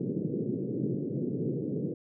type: band-pass noise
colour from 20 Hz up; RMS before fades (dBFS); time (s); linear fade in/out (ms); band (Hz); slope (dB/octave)
pink; -32; 0-1.94; 5; 130 to 450; 48
effects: none